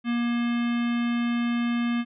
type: tone with notch filter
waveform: square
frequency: 237.5 Hz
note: A#3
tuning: 33 cents sharp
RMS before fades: -25 dBFS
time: 0.04-2.05 s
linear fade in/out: 50 ms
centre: 580 Hz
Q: 0.58
effects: resampled to 8000 Hz